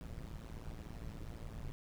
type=noise with amplitude modulation; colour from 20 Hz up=brown; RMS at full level=-42 dBFS; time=0.01-1.72 s; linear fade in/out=0 ms; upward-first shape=sine; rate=113 Hz; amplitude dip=95%; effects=none